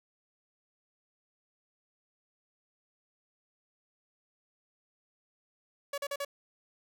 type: tone bursts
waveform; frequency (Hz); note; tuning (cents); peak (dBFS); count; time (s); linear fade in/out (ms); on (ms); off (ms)
sawtooth; 566; C#5; +36; -29; 4; 5.93-6.249; 5; 49; 41
effects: none